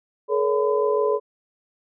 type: tone cluster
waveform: sine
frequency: 427.3 / 473.5 / 562 / 1010 Hz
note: G#4 / A#4 / C#5 / B5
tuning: +49 / +27 / +24 / +39 cents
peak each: -20 / -27 / -25 / -27 dBFS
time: 0.28-1.2 s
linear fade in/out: 50 ms
effects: none